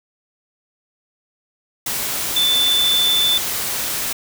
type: tone in noise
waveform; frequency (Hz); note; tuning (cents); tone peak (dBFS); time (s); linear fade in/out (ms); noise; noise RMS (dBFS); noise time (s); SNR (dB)
sine; 3520; A7; 0; -14; 2.36-3.38; 5; white; -23; 1.86-4.13; +6
effects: none